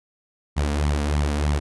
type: tone with flanger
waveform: sawtooth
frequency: 73.42 Hz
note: D2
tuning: in tune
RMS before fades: -22 dBFS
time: 0.56-1.6 s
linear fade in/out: 20 ms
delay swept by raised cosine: 0.91 to 4.31 ms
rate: 3.2 Hz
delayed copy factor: +0.6
effects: resampled to 24000 Hz